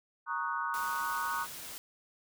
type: chord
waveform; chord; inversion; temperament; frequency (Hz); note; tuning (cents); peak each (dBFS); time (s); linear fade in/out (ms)
sine; D# minor seventh; second; equal; 932.3 / 1108.7 / 1244.5 / 1480; A#5 / C#6 / D#6 / F#6; 0 / 0 / 0 / 0; -37; 0.26-1.47; 50
type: noise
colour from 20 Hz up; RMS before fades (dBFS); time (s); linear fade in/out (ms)
white; -44; 0.74-1.78; 0
effects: none